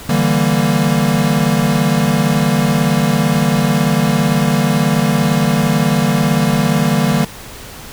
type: chord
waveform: square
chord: E half-diminished seventh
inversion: third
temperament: equal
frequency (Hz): 146.83 / 164.81 / 196 / 233.1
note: D3 / E3 / G3 / Bb3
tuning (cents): 0 / 0 / 0 / 0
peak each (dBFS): -18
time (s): 0.09-7.25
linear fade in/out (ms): 5
effects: pink hiss -33 dBFS RMS until 7.92 s